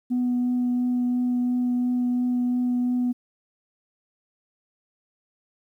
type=tone with vibrato; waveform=sine; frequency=246.9 Hz; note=B3; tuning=in tune; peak=-19 dBFS; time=0.1-3.13 s; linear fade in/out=20 ms; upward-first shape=triangle; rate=2.9 Hz; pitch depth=10 cents each way; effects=tanh soft clip ceiling -18 dBFS + 10-bit